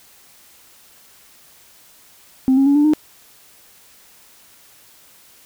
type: tone with pitch steps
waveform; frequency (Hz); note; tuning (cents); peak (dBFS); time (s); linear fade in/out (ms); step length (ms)
sine; 261.6 / 271.9 / 282.7 / 293.8 / 305.4; C4 / C#4 / C#4 / D4 / D#4; 0 / -33 / +34 / +1 / -32; -9; 2.48-2.935; 0; 91
effects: tanh soft clip ceiling -8 dBFS + white hiss -49 dBFS RMS until 5.45 s